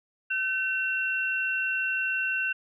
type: tone pair together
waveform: sine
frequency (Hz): 1528 / 2723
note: G6 / F7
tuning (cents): -45 / -44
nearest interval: minor seventh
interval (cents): 1001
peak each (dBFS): -28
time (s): 0.3-2.53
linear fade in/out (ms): 10
effects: none